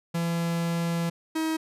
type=tone pair in turn; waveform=45% pulse; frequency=168.7 / 318.5 Hz; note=E3 / D#4; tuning=+40 / +41 cents; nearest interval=major seventh; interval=1101 cents; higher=second; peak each=-25 dBFS; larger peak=neither; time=0.14-1.1 / 1.35-1.57 s; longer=first; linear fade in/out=10 ms; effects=resampled to 32000 Hz